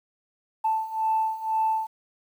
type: beating tone pair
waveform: sine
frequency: 880 / 882 Hz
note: A5 / A5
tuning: 0 / +4 cents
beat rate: 2 Hz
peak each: -27 / -24 dBFS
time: 0.64-1.87 s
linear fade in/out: 10 ms
effects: tanh soft clip ceiling -15 dBFS + 9-bit